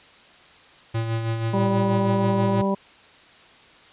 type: tone with tremolo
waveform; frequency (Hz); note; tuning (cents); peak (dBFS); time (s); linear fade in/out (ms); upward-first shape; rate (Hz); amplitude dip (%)
square; 113.5; A#2; -46; -22; 0.94-2.62; 10; sine; 6.2; 45
type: harmonic tone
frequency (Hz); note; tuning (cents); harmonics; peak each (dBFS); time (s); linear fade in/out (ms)
196; G3; 0; 1 / 2 / 3 / 4 / 5; -22 / -27 / -27 / -35 / -28; 1.53-2.75; 10
effects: white hiss -50 dBFS RMS until 3.92 s + resampled to 8000 Hz